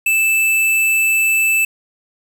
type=tone; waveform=square; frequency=2637 Hz; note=E7; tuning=in tune; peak=-13 dBFS; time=0.06-1.65 s; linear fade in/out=5 ms; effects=7-bit